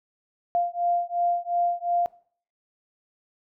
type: beating tone pair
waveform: sine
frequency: 696 / 698.8 Hz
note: F5 / F5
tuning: -6 / +1 cents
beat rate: 2.8 Hz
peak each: -25 dBFS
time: 0.55-2.06 s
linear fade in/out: 0 ms
effects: noise-tail reverb RT60 0.5 s tail -21 dB re dry